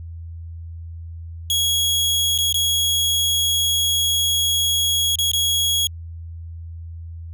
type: tone with dropouts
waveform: sawtooth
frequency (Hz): 3322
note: G#7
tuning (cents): 0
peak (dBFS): -14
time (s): 1.5-5.87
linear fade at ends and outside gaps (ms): 1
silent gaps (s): 2.378-2.386 / 2.526-2.543 / 5.156-5.187 / 5.316-5.334
effects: added 83 Hz sine -31 dBFS peak until 7.33 s